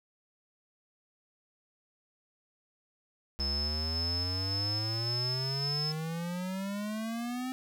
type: exponential sweep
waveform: square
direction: up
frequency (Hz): 68 to 260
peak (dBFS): -34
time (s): 3.39-7.52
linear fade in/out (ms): 0
type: tone with tremolo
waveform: sine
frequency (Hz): 5230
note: E8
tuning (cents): -15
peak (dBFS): -31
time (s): 3.4-5.92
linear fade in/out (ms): 2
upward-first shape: square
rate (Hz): 1.8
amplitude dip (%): 25
effects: none